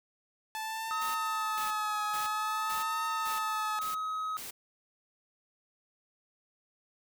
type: tone with vibrato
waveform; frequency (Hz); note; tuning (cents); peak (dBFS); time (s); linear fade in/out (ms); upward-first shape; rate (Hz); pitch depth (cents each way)
sawtooth; 872; A5; -16; -31; 0.55-3.79; 0; triangle; 0.5; 68
type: tone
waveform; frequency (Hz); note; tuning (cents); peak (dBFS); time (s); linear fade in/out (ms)
triangle; 1270; D#6; +35; -30; 0.91-4.37; 0
type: noise bursts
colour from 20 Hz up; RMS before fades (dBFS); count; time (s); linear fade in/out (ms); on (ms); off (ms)
white; -42; 7; 1.01-4.51; 10; 140; 420
effects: none